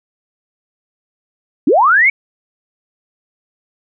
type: linear sweep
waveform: sine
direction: up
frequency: 232 to 2281 Hz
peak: -7 dBFS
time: 1.67-2.1 s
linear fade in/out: 5 ms
effects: none